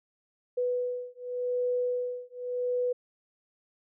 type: beating tone pair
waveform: sine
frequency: 493.9 / 494.77 Hz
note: B4 / B4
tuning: 0 / +3 cents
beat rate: 0.87 Hz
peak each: -31 dBFS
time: 0.57-2.93 s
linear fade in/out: 10 ms
effects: none